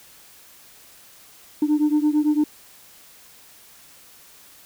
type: beating tone pair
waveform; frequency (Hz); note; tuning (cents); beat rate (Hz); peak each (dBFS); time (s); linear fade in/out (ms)
sine; 297.2 / 306.1; D4 / D#4; +21 / -28; 8.9; -17 / -19; 1.62-2.44; 5
effects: tanh soft clip ceiling -13 dBFS + white hiss -49 dBFS RMS until 4.65 s